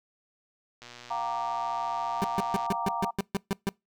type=click train; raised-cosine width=0.2 ms; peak=-28 dBFS; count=224; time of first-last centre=0.82-2.663 s; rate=121 Hz
type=chord; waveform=sine; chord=G minor seventh; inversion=third; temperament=equal with one note detuned; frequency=698.5 / 772.8 / 932.3 / 1174.7 Hz; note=F5 / G5 / Bb5 / D6; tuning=0 / -25 / 0 / 0 cents; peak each=-35 / -37 / -31 / -36 dBFS; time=1.1-3.11 s; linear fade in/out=10 ms
type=tone bursts; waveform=30% pulse; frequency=196 Hz; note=G3; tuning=in tune; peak=-22 dBFS; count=10; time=2.22-3.69 s; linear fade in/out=0 ms; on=21 ms; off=140 ms
effects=noise-tail reverb RT60 0.2 s tail -26 dB re dry